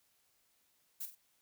violet noise with echo, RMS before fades -41 dBFS, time 1-1.06 s, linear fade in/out 10 ms, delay 47 ms, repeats 2, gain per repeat -9 dB, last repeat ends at 1.154 s, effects white hiss -74 dBFS RMS until 1.41 s

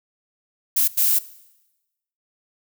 violet noise bursts at uneven times, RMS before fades -18 dBFS, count 2, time 0.76-0.88 / 0.97-1.19 s, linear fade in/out 10 ms, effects noise-tail reverb RT60 1.0 s tail -19 dB re dry

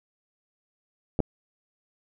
clicks, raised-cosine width 2 ms, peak -11 dBFS, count 2, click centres 1.191 / 1.203 s, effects none

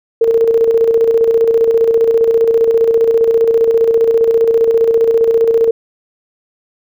sine tone with tremolo, 456.5 Hz, A#4, 36 cents flat, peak -6 dBFS, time 0.21-5.71 s, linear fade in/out 5 ms, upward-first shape square, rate 15 Hz, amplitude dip 45%, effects none

